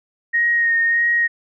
sine tone with vibrato, 1864.7 Hz, A#6, in tune, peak -14 dBFS, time 0.33-1.28 s, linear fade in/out 20 ms, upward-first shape sine, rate 1.6 Hz, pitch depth 20 cents each way, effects none

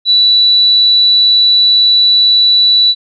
sine tone, 3951 Hz, B7, in tune, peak -5 dBFS, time 0.05-2.95 s, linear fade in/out 50 ms, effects none

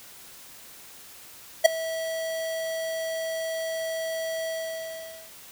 square tone with ADSR envelope, 650 Hz, E5, 24 cents flat, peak -9 dBFS, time 1.64-5.32 s, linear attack 17 ms, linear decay 7 ms, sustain -20 dB, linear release 850 ms, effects white hiss -47 dBFS RMS until 5.51 s

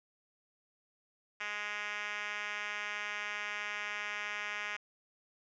5% pulse tone with band-pass filter, 207.7 Hz, G#3, in tune, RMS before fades -39 dBFS, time 1.4-4.77 s, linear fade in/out 10 ms, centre 2200 Hz, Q 1.4, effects resampled to 16000 Hz + 11-bit

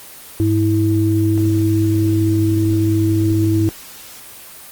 sine tone pair together, 102.4 / 325.4 Hz, G#2 / E4, -24 / -22 cents, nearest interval octave + minor sixth, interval 2002 cents, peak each -15 dBFS, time 0.4-3.69 s, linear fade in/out 0 ms, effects white hiss -37 dBFS RMS until 4.71 s + Opus 24 kbps

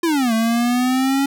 square exponential two-way sweep, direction down then up, 349.2 to 222 to 278.6 Hz, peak -16 dBFS, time 0.03-1.26 s, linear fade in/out 5 ms, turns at 0.33 s, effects none

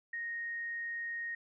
sine tone, 1864 Hz, A#6, 1 cent flat, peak -36 dBFS, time 0.13-1.35 s, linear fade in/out 5 ms, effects none

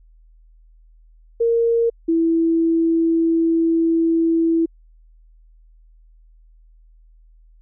sine tone pair in turn, 463.6 / 329.6 Hz, A#4 / E4, -10 / 0 cents, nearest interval tritone, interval 590 cents, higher first, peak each -14 dBFS, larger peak neither, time 1.4-1.9 / 2.08-4.66 s, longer second, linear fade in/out 10 ms, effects added 40 Hz sine -47 dBFS peak until 7.61 s

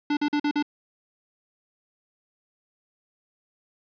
square tone bursts, 293.7 Hz, D4, in tune, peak -22 dBFS, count 5, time 0.1-0.626 s, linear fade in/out 5 ms, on 70 ms, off 44 ms, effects resampled to 11025 Hz + 8-bit

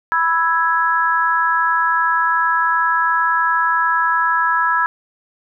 sine chord, E major, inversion second, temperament equal, 987.8 / 1318.5 / 1661.2 Hz, B5 / E6 / G#6, 0 / 0 / 0 cents, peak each -18 dBFS, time 0.12-4.86 s, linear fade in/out 0 ms, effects none

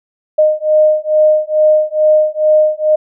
sine beating tone pair, 614 / 616.3 Hz, D#5 / D#5, -23 / -17 cents, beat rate 2.3 Hz, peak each -11 dBFS, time 0.38-2.96 s, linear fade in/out 10 ms, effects none

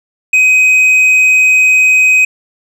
sine tone with tanh clipping, 2518 Hz, D#7, 20 cents sharp, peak -6 dBFS, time 0.33-2.25 s, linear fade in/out 5 ms, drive 5 dB, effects none

